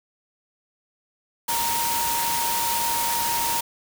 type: tone in noise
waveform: sine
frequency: 932.3 Hz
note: A#5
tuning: in tune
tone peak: -25 dBFS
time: 1.48-3.61 s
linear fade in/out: 10 ms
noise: white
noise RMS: -26 dBFS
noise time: 1.48-3.61 s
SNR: -2 dB
effects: none